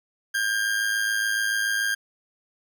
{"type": "tone with amplitude modulation", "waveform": "40% pulse", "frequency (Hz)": 1602, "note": "G6", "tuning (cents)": 37, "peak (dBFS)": -19, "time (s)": [0.34, 1.95], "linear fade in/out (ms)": 10, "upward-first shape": "sine", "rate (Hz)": 107, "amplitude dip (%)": 55, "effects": []}